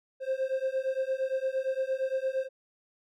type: beating tone pair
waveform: triangle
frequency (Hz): 523.3 / 532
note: C5 / C5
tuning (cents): 0 / +29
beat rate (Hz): 8.7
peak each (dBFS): -29 / -29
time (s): 0.2-2.49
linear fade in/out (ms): 50
effects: none